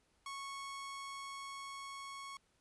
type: tone with level ramp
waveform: sawtooth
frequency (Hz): 1103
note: C#6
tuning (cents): -9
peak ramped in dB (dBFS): -39 to -42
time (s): 0.26-2.37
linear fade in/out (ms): 2
effects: pink hiss -75 dBFS RMS until 2.6 s + resampled to 24000 Hz